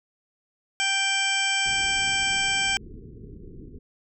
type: harmonic tone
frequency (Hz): 784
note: G5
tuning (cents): 0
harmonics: 1 / 2 / 3 / 4 / 6 / 7 / 8 / 9 / 10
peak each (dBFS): -32 / -29 / -26 / -27 / -39 / -34 / -38 / -42 / -31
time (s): 0.8-2.77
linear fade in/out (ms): 0
type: low-pass noise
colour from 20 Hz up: pink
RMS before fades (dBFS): -42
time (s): 1.65-3.79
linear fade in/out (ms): 5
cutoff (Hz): 450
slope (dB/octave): 96
effects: none